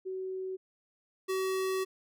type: tone pair in turn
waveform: sine / square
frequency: 376.3 / 378.9 Hz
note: F#4 / F#4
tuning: +29 / +41 cents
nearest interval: unison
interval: 12 cents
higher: second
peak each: -34 / -30 dBFS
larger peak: second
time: 0.05-0.57 / 1.28-1.85 s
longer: second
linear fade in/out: 20 ms
effects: none